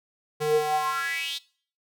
square tone with high-pass filter sweep, 151.5 Hz, D#3, 46 cents flat, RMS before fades -26 dBFS, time 0.4-1.39 s, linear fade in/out 20 ms, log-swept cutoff 310 to 3900 Hz, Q 6.2, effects noise-tail reverb RT60 0.5 s tail -21 dB re dry

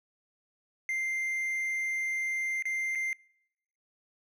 triangle tone with dropouts, 2093 Hz, C7, in tune, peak -27 dBFS, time 0.89-3.13 s, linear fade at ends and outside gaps 1 ms, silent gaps 2.624-2.654 / 2.951-2.955 s, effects noise-tail reverb RT60 0.8 s tail -26 dB re dry

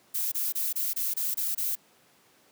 violet noise bursts, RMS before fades -29 dBFS, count 8, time 0.14-1.755 s, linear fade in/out 10 ms, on 180 ms, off 25 ms, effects pink hiss -61 dBFS RMS until 2.51 s + high-pass 200 Hz 12 dB/octave

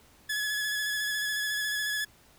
sawtooth tone with vibrato, 1700 Hz, G#6, 40 cents sharp, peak -25 dBFS, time 0.29-2.05 s, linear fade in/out 10 ms, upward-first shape square, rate 14 Hz, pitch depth 19 cents each way, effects pink hiss -59 dBFS RMS until 2.38 s

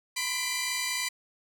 15% pulse tone cluster, 988 / 1032 / 2001 / 2364 Hz, B5 / C6 / B6 / D7, 0 / -24 / +22 / +11 cents, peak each -33 / -32 / -26 / -26 dBFS, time 0.16-1.09 s, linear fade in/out 10 ms, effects none

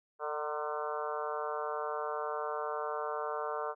harmonic tone with a mistuned harmonic, 150 Hz, D3, 37 cents sharp, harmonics 3 / 4 / 5 / 6 / 7 / 8 / 9 / 10, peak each -39 / -40 / -42 / -44 / -41 / -42 / -43 / -49 dBFS, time 0.19-3.75 s, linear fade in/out 50 ms, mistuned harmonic 6, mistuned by +53 cents, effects none

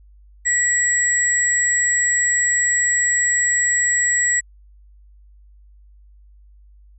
sine tone pair together, 1939 / 7727 Hz, B6 / B8, -32 / -39 cents, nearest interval 2 octaves, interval 2393 cents, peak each -18 dBFS, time 0.45-4.41 s, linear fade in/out 20 ms, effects added 50 Hz sine -45 dBFS peak until 6.98 s

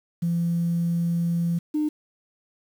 sine tone pair in turn, 170 / 302.9 Hz, F3 / D#4, -46 / -46 cents, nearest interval minor seventh, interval 1000 cents, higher second, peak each -20 dBFS, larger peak neither, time 0.22-1.59 / 1.74-1.89 s, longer first, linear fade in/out 10 ms, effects tanh soft clip ceiling -16 dBFS + 8-bit

